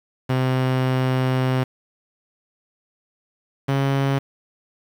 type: tone pair in turn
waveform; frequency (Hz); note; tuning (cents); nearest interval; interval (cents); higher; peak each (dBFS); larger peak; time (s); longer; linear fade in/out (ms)
sawtooth; 129.5 / 137.2; C3 / C#3; -17 / -17; minor second; 100; second; -14; neither; 0.29-1.64 / 3.68-4.19; first; 10
effects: low-pass 3000 Hz 12 dB/octave + 7-bit

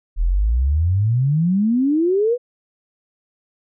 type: exponential sweep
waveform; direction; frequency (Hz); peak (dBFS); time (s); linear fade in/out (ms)
sine; up; 38.05 to 504; -14; 0.16-2.38; 50
effects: none

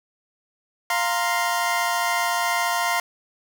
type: chord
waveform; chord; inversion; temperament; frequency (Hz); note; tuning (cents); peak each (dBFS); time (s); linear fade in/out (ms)
25% pulse; F suspended fourth; none; equal; 698.5 / 932.3 / 1046.5; F5 / Bb5 / C6; 0 / 0 / 0; -21 / -22 / -22; 0.9-3; 2
effects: none

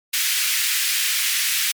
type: high-pass noise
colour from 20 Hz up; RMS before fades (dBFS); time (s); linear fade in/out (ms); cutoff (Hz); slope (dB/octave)
pink; -21; 0.13-1.72; 10; 1900; 24
effects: MP3 96 kbps

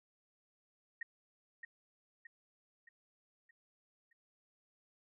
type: tone with echo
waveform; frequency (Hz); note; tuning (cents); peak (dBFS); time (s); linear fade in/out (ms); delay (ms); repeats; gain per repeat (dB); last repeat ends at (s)
sine; 1864.7; A#6; 0; -38; 1.01-1.03; 5; 620; 5; -6; 4.13
effects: none

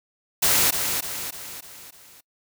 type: noise with echo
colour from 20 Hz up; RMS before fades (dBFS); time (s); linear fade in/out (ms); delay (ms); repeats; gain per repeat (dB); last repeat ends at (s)
white; -19; 0.42-0.71; 10; 300; 5; -6; 2.21
effects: noise-tail reverb RT60 0.1 s tail -24 dB re dry

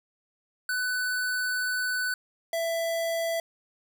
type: tone pair in turn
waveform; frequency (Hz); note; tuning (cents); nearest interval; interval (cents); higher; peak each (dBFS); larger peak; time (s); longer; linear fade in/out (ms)
square; 1497 / 664.5; F#6 / E5; +20 / +14; octave + major second; 1406; first; -27; neither; 0.69-2.14 / 2.53-3.4; first; 2
effects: none

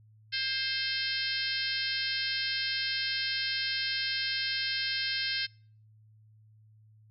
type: harmonic tone with a mistuned harmonic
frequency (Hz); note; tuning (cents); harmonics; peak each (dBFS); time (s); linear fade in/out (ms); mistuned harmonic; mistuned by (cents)
525; C5; +6; 3 / 4 / 5 / 6 / 7 / 8 / 9 / 10; -37 / -38 / -39 / -37 / -41 / -35 / -39 / -38; 0.32-5.47; 20; 3; +26
effects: noise-tail reverb RT60 0.5 s tail -26 dB re dry + added 108 Hz sine -56 dBFS peak until 7.1 s

